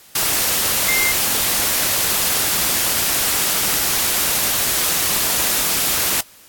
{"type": "tone in noise", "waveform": "sine", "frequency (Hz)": 2101, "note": "C7", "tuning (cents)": 7, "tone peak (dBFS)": -17, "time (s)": [0.88, 1.12], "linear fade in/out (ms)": 5, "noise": "white", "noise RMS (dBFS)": -18, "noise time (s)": [0.15, 6.21], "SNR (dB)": -2, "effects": ["white hiss -46 dBFS RMS until 6.48 s", "AAC 64 kbps"]}